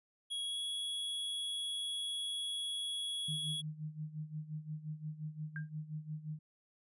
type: tone with pitch glide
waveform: square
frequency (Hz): 3322 to 3349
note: G#7 to G#7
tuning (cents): 0 to +14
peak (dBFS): -37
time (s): 0.3-3.62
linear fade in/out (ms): 20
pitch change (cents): +14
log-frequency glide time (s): 0.44-0.59
type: tone with tremolo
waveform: sine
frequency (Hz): 153.8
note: D#3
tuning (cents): -20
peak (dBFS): -37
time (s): 3.28-6.39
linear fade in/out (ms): 5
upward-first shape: sine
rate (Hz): 5.7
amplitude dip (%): 80
type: tone with exponential decay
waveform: sine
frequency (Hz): 1600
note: G6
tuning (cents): +35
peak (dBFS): -38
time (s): 5.56-5.69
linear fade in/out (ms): 1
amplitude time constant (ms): 27
effects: resampled to 24000 Hz